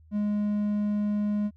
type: tone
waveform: triangle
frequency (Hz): 207.8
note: G#3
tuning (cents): +1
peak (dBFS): -22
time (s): 0.11-1.51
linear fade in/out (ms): 50
effects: added 79 Hz sine -52 dBFS peak until 1.56 s